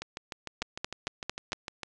two click trains, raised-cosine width 0.2 ms, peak -13 / -19 dBFS, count 5 / 13, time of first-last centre 0.62-1.521 / 0.02-1.833 s, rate 4.44 / 6.62 Hz, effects resampled to 22050 Hz

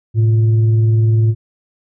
sine tone with frequency modulation, 110 Hz, A2, in tune, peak -9 dBFS, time 0.14-1.35 s, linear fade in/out 50 ms, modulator 240 Hz, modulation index 0.26, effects none

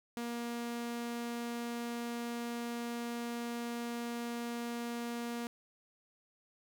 sawtooth tone, 236.6 Hz, A#3, 26 cents sharp, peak -33 dBFS, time 0.17-5.47 s, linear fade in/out 0 ms, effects none

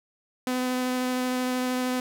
sawtooth tone with vibrato, 252.8 Hz, B3, 41 cents sharp, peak -21 dBFS, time 0.47-2 s, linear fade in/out 2 ms, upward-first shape triangle, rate 13 Hz, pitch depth 10 cents each way, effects none

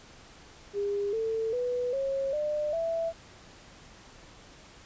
sine tone with pitch steps, 405 / 446.8 / 492.9 / 543.7 / 599.8 / 661.7 Hz, G#4 / A4 / B4 / C#5 / D5 / E5, -43 / +27 / -3 / -34 / +36 / +6 cents, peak -27 dBFS, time 0.73-3.13 s, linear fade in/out 50 ms, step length 400 ms, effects pink hiss -52 dBFS RMS until 4.85 s + resampled to 16000 Hz

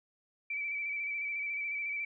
sine tone with vibrato, 2311 Hz, D7, 28 cents flat, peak -33 dBFS, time 0.5-2.05 s, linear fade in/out 5 ms, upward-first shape square, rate 14 Hz, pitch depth 25 cents each way, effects none

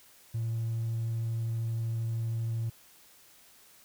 triangle tone, 114.1 Hz, A#2, 37 cents flat, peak -26 dBFS, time 0.34-2.7 s, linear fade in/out 10 ms, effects tanh soft clip ceiling -25 dBFS + white hiss -58 dBFS RMS until 3.84 s

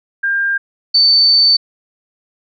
sine tone pair in turn, 1600 / 4538 Hz, G6 / C#8, +35 / +40 cents, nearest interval octave + tritone, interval 1805 cents, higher second, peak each -13 / -7 dBFS, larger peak second, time 0.23-0.58 / 0.94-1.57 s, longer second, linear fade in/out 10 ms, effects none

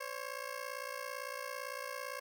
15% pulse ring-modulated tone, 542 Hz, C#5, 39 cents flat, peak -31 dBFS, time 0-2.2 s, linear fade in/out 10 ms, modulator 28.9 Hz, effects none

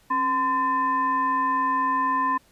sine tone with frequency modulation, 1026 Hz, C6, 34 cents flat, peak -20 dBFS, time 0.1-2.38 s, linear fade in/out 10 ms, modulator 756 Hz, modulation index 0.57, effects pink hiss -59 dBFS RMS until 2.51 s + resampled to 32000 Hz

